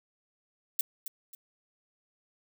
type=noise with echo; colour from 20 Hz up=violet; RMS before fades=-27 dBFS; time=0.79-0.81 s; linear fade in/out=2 ms; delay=270 ms; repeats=2; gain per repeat=-10 dB; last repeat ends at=1.35 s; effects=none